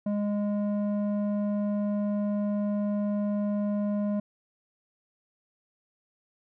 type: tone with low-pass filter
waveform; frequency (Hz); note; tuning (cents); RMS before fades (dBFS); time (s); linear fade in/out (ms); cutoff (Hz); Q
square; 206; G#3; -14; -28; 0.06-4.2; 5; 620; 1.2
effects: none